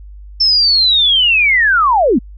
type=linear sweep; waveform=sine; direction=down; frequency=5350 to 193.5 Hz; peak=-8 dBFS; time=0.4-2.19 s; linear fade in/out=10 ms; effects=added 50 Hz sine -31 dBFS peak until 2.37 s